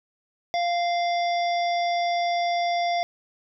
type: harmonic tone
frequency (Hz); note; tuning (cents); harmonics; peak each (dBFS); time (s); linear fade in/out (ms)
695; F5; -9; 1 / 3 / 5 / 7 / 8; -22 / -32 / -36 / -39 / -40; 0.54-3.03; 0
effects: none